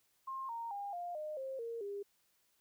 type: tone with pitch steps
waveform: sine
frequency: 1064 / 926.3 / 806.4 / 702 / 611.1 / 532 / 463.1 / 403.2 Hz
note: C6 / A#5 / G5 / F5 / D#5 / C5 / A#4 / G4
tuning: +29 / -11 / +49 / +9 / -31 / +29 / -11 / +49 cents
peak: -39 dBFS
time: 0.27-2.03 s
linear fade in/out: 10 ms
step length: 220 ms
effects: white hiss -75 dBFS RMS until 2.6 s